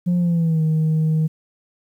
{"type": "tone with pitch glide", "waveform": "sine", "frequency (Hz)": [176.6, 157.33], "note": ["F3", "D#3"], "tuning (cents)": [20, 20], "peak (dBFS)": -13, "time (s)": [0.06, 1.28], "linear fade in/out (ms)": 20, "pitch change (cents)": -200, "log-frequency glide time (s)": [0.18, 0.62], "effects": ["tanh soft clip ceiling -14 dBFS", "9-bit"]}